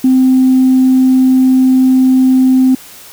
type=tone; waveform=sine; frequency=259.2 Hz; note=C4; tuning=16 cents flat; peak=-4 dBFS; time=0.04-2.75 s; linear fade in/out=5 ms; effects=tanh soft clip ceiling -1 dBFS + white hiss -35 dBFS RMS until 3.12 s